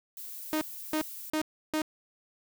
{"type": "noise", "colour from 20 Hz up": "violet", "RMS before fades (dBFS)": -42, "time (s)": [0.17, 1.3], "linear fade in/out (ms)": 2}
{"type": "tone bursts", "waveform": "sawtooth", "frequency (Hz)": 310, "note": "D#4", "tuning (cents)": -6, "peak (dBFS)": -23, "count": 4, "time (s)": [0.53, 1.818], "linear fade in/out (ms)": 0, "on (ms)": 82, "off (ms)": 320}
{"effects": []}